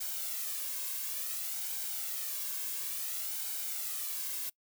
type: noise with flanger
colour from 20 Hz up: blue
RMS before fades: -37 dBFS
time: 0-4.5 s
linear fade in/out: 10 ms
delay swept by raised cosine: 1.3 to 1.87 ms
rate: 0.57 Hz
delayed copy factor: +0.55
effects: noise-tail reverb RT60 0.1 s tail -24 dB re dry